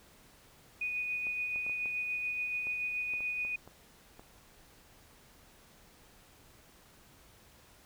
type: tone with tremolo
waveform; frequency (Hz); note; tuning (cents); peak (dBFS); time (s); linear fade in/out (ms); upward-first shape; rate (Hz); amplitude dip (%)
sine; 2477; D#7; -8; -31; 0.81-3.56; 5; sine; 7; 30
type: clicks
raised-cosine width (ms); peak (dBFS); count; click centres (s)
1; -36; 11; 1.269 / 1.56 / 1.665 / 1.696 / 1.858 / 2.67 / 3.137 / 3.206 / 3.45 / 3.676 / 4.195
effects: pink hiss -60 dBFS RMS until 7.85 s